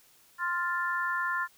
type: chord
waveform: sine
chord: F major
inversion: second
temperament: equal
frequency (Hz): 1046.5 / 1396.9 / 1760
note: C6 / F6 / A6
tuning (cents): 0 / 0 / 0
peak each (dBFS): -32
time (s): 0.38-1.48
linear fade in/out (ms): 50
effects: white hiss -61 dBFS RMS until 1.57 s